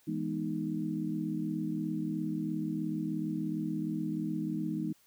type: chord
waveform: sine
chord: E major seventh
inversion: none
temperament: equal with one note detuned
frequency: 164.81 / 207.7 / 244.5 / 311.1 Hz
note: E3 / G#3 / B3 / D#4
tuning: 0 / 0 / -17 / 0 cents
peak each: -37 / -37 / -39 / -35 dBFS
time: 0.07-4.93 s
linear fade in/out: 10 ms
effects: white hiss -66 dBFS RMS until 5.06 s